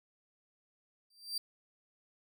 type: tone with exponential growth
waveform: 40% pulse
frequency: 4700 Hz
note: D8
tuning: 1 cent sharp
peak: -30 dBFS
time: 1.1-1.38 s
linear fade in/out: 5 ms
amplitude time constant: 60 ms
effects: none